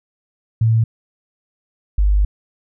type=tone pair in turn; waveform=sine; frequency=112.8 / 50.25 Hz; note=A2 / G1; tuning=+44 / +44 cents; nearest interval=octave + major second; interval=1400 cents; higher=first; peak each=-11 dBFS; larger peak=neither; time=0.61-0.84 / 1.98-2.25 s; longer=second; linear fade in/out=5 ms; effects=none